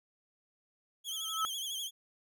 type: tone with vibrato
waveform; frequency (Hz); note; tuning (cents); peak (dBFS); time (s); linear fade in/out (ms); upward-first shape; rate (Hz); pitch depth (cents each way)
sawtooth; 3235; G#7; -46; -33; 1.04-1.91; 50; sine; 12; 79
type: tone with exponential growth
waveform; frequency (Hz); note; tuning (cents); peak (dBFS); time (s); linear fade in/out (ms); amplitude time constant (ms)
sine; 1300; E6; -24; -27; 1.1-1.45; 0; 76
effects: none